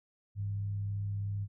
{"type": "tone with frequency modulation", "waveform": "sine", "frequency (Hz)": 101.1, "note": "G#2", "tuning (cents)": -46, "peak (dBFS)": -32, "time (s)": [0.35, 1.48], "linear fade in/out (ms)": 50, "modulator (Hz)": 63.1, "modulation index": 0.23, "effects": []}